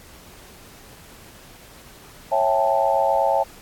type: chord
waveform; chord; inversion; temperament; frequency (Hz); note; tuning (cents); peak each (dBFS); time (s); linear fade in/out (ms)
sine; A dominant seventh; first; just; 550 / 660 / 792 / 880; C#5 / E5 / G5 / A5; -14 / +2 / +18 / 0; -22; 2.31-3.44; 20
effects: pink hiss -46 dBFS RMS until 3.61 s + AAC 64 kbps